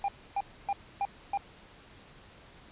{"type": "tone bursts", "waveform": "triangle", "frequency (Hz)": 800, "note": "G5", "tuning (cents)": 35, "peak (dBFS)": -25, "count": 5, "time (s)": [0.04, 1.375], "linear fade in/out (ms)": 2, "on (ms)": 43, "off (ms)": 280, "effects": ["pink hiss -54 dBFS RMS until 2.71 s", "resampled to 8000 Hz"]}